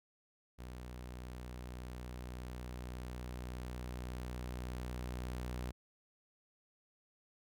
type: tone with level ramp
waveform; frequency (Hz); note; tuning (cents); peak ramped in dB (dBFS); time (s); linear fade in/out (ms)
sawtooth; 61.74; B1; 0; -42 to -35; 0.58-5.72; 20
effects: none